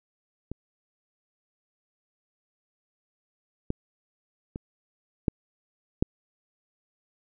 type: clicks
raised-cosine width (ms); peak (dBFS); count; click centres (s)
3; -21 / -14 / -21 / -9 / -8; 5; 0.516 / 3.704 / 4.559 / 5.282 / 6.025
effects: none